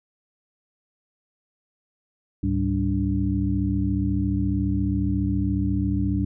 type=tone cluster; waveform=sine; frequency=72.1 / 106.5 / 194.1 / 290.9 Hz; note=D2 / G#2 / G3 / D4; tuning=-31 / +44 / -17 / -16 cents; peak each=-26 dBFS; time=2.43-6.25 s; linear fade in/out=5 ms; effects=none